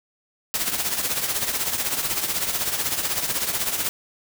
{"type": "noise with tremolo", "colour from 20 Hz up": "white", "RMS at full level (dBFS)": -22, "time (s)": [0.54, 3.89], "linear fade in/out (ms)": 0, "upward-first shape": "triangle", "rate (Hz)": 16, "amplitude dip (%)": 70, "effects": []}